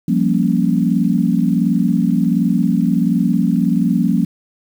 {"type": "chord", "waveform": "sine", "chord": "G half-diminished seventh", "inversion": "third", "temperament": "equal", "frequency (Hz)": [174.61, 196, 233.1, 277.2], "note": ["F3", "G3", "Bb3", "Db4"], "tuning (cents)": [0, 0, 0, 0], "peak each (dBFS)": [-17, -18, -17, -20], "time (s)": [0.08, 4.25], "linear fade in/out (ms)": 5, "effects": ["7-bit"]}